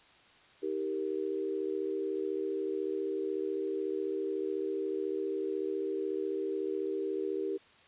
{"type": "chord", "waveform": "sine", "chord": "Eb major", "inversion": "none", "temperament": "equal with one note detuned", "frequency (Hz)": [316, 392, 466.2], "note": ["Eb4", "G4", "Bb4"], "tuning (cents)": [27, 0, 0], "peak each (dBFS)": [-38, -33, -38], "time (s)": [0.62, 7.58], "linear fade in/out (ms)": 20, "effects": ["white hiss -60 dBFS RMS until 7.87 s", "resampled to 8000 Hz"]}